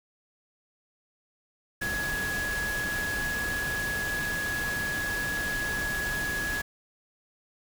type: tone in noise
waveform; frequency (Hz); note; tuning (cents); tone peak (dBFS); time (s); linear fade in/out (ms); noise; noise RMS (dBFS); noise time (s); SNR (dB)
sine; 1677; G#6; +16; -29; 1.81-6.62; 10; pink; -35; 1.81-6.62; +3
effects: none